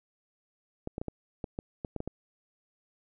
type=clicks; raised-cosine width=2 ms; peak=-21 dBFS; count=10; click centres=0.874 / 0.981 / 1.015 / 1.083 / 1.442 / 1.589 / 1.848 / 1.963 / 2.004 / 2.076 s; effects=none